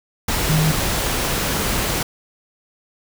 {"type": "tone in noise", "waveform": "sine", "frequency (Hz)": 156.5, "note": "D#3", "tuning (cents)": 10, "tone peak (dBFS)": -15, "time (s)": [0.49, 0.72], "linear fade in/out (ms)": 5, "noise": "pink", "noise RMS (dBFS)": -21, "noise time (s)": [0.28, 2.03], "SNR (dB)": 3, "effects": []}